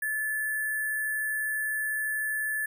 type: tone with sample-and-hold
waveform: sine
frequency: 1734 Hz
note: A6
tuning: 26 cents flat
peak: -27 dBFS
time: 0.02-2.66 s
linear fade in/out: 5 ms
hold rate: 11025 Hz
effects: none